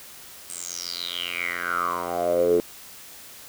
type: tone with band-pass filter sweep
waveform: 10% pulse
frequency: 87.31 Hz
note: F2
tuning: in tune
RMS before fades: -26 dBFS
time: 0.5-2.6 s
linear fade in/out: 0 ms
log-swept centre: 8700 to 390 Hz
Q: 8.5
effects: white hiss -44 dBFS RMS until 3.48 s